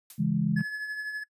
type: noise with exponential decay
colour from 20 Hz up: blue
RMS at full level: -41 dBFS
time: 0.1-0.27 s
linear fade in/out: 2 ms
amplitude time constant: 35 ms
type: chord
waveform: sine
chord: C# minor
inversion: none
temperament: just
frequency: 138.59 / 166.31 / 207.9 Hz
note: C#3 / E3 / G#3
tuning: 0 / +16 / +2 cents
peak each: -30 / -27 / -27 dBFS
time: 0.18-0.63 s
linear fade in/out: 20 ms
type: tone with tremolo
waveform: triangle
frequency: 1708 Hz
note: G#6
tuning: 48 cents sharp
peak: -27 dBFS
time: 0.56-1.24 s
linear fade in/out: 10 ms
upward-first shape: triangle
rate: 12 Hz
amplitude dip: 50%
type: clicks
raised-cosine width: 0.5 ms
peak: -35 dBFS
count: 2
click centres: 0.594 / 0.608 s
effects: noise-tail reverb RT60 0.1 s tail -22 dB re dry + resampled to 32000 Hz